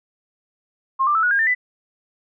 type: tone with pitch steps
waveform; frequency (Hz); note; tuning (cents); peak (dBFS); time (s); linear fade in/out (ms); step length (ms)
sine; 1068 / 1185 / 1314.9 / 1458.9 / 1618.8 / 1796.2 / 1993; C6 / D6 / E6 / F#6 / G#6 / A6 / B6; +35 / +15 / -5 / -25 / -45 / +35 / +15; -15; 0.99-1.55; 20; 80
effects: none